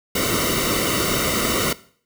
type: noise with comb filter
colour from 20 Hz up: pink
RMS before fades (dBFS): -21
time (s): 0.15-1.73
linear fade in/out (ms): 5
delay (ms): 1.2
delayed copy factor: -0.85
effects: noise-tail reverb RT60 0.5 s tail -18 dB re dry